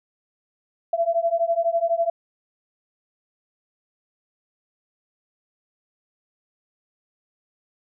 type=beating tone pair; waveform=sine; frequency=667 / 679 Hz; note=E5 / F5; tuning=+20 / -49 cents; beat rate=12 Hz; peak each=-22 dBFS; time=0.93-2.1 s; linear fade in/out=5 ms; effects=none